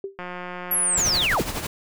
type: tone with exponential decay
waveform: sine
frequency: 392 Hz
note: G4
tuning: in tune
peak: -24 dBFS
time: 0.04-0.19 s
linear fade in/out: 2 ms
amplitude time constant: 32 ms
type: click train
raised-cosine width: 0.5 ms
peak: -19 dBFS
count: 187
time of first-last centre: 0.19-1.229 s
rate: 179 Hz
type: linear sweep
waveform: sine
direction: down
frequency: 11840 to 61 Hz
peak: -19 dBFS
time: 0.71-1.42 s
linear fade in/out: 5 ms
type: noise with tremolo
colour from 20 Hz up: pink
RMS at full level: -27 dBFS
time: 0.97-1.67 s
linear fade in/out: 5 ms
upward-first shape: sine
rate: 12 Hz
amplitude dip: 60%
effects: none